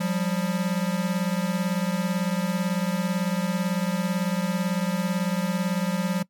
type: beating tone pair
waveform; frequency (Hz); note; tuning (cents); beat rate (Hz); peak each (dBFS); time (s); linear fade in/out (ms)
square; 177.4 / 195.4; F3 / G3; +27 / -5; 18; -26 / -28; 0-6.23; 10
effects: noise-tail reverb RT60 0.1 s tail -21 dB re dry